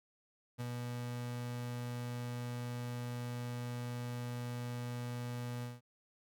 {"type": "tone with ADSR envelope", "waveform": "35% pulse", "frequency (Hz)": 121.6, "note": "B2", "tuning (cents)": -26, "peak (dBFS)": -35, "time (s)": [0.58, 5.81], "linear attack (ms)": 27, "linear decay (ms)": 17, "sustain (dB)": -2, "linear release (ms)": 180, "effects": []}